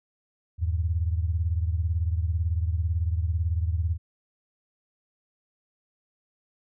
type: beating tone pair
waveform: sine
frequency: 80.4 / 98.4 Hz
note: E2 / G2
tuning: -43 / +7 cents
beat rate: 18 Hz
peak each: -24 / -29 dBFS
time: 0.58-3.98 s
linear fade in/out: 50 ms
effects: none